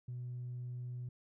triangle tone with tanh clipping, 123.47 Hz, B2, in tune, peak -40 dBFS, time 0.08-1.09 s, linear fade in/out 5 ms, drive 5 dB, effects none

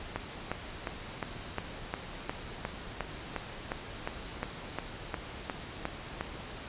click train, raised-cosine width 0.5 ms, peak -17 dBFS, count 18, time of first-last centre 0.16-6.21 s, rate 2.81 Hz, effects pink hiss -43 dBFS RMS until 6.68 s + resampled to 8000 Hz

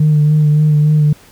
sine tone with vibrato, 151.1 Hz, D3, 50 cents sharp, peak -6 dBFS, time 0-1.13 s, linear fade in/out 5 ms, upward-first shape sine, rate 3.5 Hz, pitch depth 25 cents each way, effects tanh soft clip ceiling -4 dBFS + pink hiss -44 dBFS RMS until 1.31 s

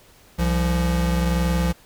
square tone pair together, 64.2 / 171.39 Hz, C2 / F3, -32 / -32 cents, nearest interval octave + perfect fourth, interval 1700 cents, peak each -22 dBFS, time 0.38-1.73 s, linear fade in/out 20 ms, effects pink hiss -52 dBFS RMS until 1.85 s

